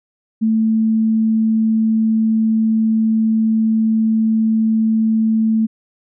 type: tone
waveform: sine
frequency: 221.3 Hz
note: A3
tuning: 10 cents sharp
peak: -12 dBFS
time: 0.41-5.67 s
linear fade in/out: 20 ms
effects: none